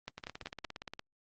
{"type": "two click trains", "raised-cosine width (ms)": 0.2, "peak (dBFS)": [-24, -21], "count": [15, 4], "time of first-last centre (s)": [[0.18, 0.994], [0.08, 0.648]], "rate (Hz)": [17.2, 5.28], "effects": ["low-pass 5000 Hz 12 dB/octave", "Opus 24 kbps"]}